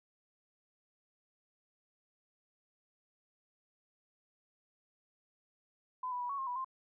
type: tone with pitch steps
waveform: sine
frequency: 1012 / 986 / 976 / 1116 / 1068 / 982 / 1050 Hz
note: B5 / B5 / B5 / C#6 / C6 / B5 / C6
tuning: +42 / -3 / -21 / +11 / +35 / -10 / +6 cents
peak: -35 dBFS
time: 6.03-6.646 s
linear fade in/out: 5 ms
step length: 88 ms
effects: none